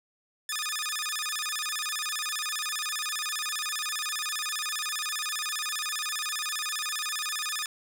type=tone with vibrato; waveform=10% pulse; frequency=1467 Hz; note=F#6; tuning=15 cents flat; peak=-21 dBFS; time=0.49-7.66 s; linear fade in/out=2 ms; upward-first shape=square; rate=15 Hz; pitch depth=300 cents each way; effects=none